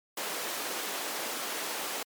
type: high-pass noise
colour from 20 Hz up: pink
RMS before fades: -35 dBFS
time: 0.17-2.03 s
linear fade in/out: 5 ms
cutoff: 380 Hz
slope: 12 dB/octave
effects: high-pass 200 Hz 12 dB/octave + MP3 96 kbps